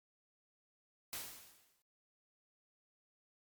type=noise with exponential decay; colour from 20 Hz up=white; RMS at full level=-41 dBFS; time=1.13-1.82 s; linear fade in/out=0 ms; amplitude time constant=150 ms; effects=noise-tail reverb RT60 0.1 s tail -24 dB re dry + MP3 96 kbps